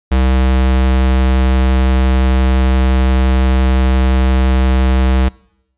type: tone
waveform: square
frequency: 64.7 Hz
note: C2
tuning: 19 cents flat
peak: -10 dBFS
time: 0.11-5.29 s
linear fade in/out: 10 ms
effects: noise-tail reverb RT60 0.8 s tail -24 dB re dry + resampled to 8000 Hz